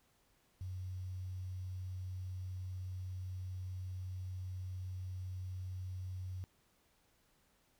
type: tone with quantisation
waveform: sine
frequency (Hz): 92.5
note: F#2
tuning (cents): 0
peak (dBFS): -40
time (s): 0.61-6.44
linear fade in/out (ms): 0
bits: 11
effects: pink hiss -73 dBFS RMS until 7.79 s